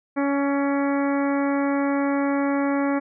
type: harmonic tone with a mistuned harmonic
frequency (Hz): 280.5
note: C#4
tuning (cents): +21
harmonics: 1 / 2 / 3 / 4 / 5 / 6 / 7 / 8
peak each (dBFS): -21 / -27 / -31 / -33 / -35 / -37 / -38 / -39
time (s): 0.16-3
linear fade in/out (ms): 20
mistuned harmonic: 5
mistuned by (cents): -23
effects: none